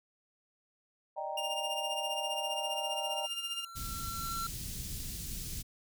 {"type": "chord", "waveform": "sine", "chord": "Eb major seventh", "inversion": "third", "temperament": "equal", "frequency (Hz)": [587.3, 622.3, 784, 932.3], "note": ["D5", "Eb5", "G5", "Bb5"], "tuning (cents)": [0, 0, 0, 0], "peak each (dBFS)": [-42, -41, -39, -41], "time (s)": [1.16, 3.27], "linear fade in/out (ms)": 20}
{"type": "tone with tremolo", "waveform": "40% pulse", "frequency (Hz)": 2811, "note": "F7", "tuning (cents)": 11, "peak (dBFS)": -32, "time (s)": [1.37, 3.65], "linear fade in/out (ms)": 5, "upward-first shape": "sine", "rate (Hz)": 15, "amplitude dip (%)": 60}
{"type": "tone with exponential growth", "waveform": "square", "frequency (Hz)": 1355, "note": "E6", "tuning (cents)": 47, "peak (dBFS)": -35, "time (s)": [1.98, 4.47], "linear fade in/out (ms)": 5, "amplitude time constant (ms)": 540}
{"type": "band-stop noise", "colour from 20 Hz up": "pink", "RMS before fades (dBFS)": -40, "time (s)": [3.75, 5.63], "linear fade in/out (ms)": 20, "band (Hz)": [160, 4800], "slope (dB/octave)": 12}
{"effects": []}